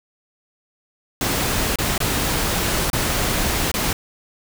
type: noise with dropouts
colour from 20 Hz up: pink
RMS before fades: -21 dBFS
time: 1.21-3.93 s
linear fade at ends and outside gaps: 2 ms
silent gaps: 1.758-1.786 / 1.979-2.003 / 2.901-2.931 / 3.716-3.74 s
effects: none